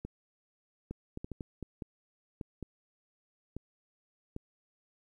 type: clicks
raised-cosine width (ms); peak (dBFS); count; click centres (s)
3; -26; 12; 0.05 / 0.91 / 1.174 / 1.245 / 1.317 / 1.408 / 1.627 / 1.822 / 2.412 / 2.627 / 3.566 / 4.364
effects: 11-bit